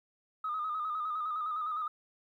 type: tone with vibrato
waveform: sine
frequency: 1243 Hz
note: D#6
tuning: 2 cents flat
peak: -31 dBFS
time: 0.44-1.88 s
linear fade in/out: 5 ms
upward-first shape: square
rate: 9.8 Hz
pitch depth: 47 cents each way
effects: tanh soft clip ceiling -27 dBFS + 12-bit